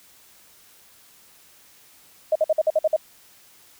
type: tone bursts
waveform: sine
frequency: 626 Hz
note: D#5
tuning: 10 cents sharp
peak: -15 dBFS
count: 8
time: 2.32-2.964 s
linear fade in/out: 5 ms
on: 35 ms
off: 52 ms
effects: white hiss -53 dBFS RMS until 3.79 s